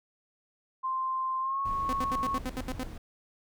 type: tone with pitch glide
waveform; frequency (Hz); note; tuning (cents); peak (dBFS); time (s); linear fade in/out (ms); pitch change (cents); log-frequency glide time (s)
sine; 1046.5 to 1099.2; C6 to C#6; 0 to -15; -28; 0.83-2.39; 20; +85; 1.4-1.61
type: noise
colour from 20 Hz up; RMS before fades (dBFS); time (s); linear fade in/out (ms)
brown; -40; 1.65-2.98; 5
type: tone bursts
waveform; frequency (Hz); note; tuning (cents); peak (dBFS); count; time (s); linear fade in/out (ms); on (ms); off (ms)
sawtooth; 255.8; C4; -39; -28; 9; 1.89-2.832; 0; 38; 75
effects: none